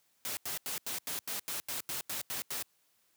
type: noise bursts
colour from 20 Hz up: white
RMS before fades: -37 dBFS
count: 12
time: 0.25-2.625 s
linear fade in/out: 0 ms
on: 120 ms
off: 85 ms
effects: white hiss -72 dBFS RMS until 3.16 s + high-pass 80 Hz 12 dB/octave